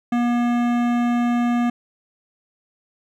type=tone with hard clipping; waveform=sine; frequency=240 Hz; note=B3; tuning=49 cents flat; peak=-19 dBFS; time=0.12-1.7 s; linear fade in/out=5 ms; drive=16 dB; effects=none